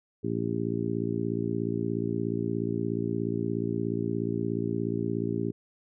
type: harmonic tone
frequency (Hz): 56.9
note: A#1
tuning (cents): -41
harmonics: 2 / 3 / 4 / 5 / 6 / 7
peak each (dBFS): -34 / -34 / -34 / -34 / -34 / -34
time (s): 0.23-5.52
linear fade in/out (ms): 20
effects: none